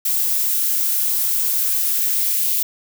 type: noise with high-pass filter sweep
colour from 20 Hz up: violet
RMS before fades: -19 dBFS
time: 0.05-2.63 s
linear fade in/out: 5 ms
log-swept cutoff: 210 to 2700 Hz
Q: 1.3
effects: none